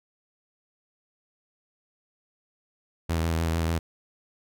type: tone with vibrato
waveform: sawtooth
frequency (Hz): 82.2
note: E2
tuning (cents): -4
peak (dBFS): -20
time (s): 3.09-3.79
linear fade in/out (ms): 10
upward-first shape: sine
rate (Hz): 6.7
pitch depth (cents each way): 30
effects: none